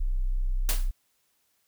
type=tone; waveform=sine; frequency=31.7 Hz; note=B0; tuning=46 cents sharp; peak=-23 dBFS; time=0-0.91 s; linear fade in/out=10 ms
type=noise with exponential decay; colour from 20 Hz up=white; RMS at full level=-26 dBFS; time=0.69-0.92 s; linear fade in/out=0 ms; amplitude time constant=49 ms
effects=white hiss -71 dBFS RMS until 1.67 s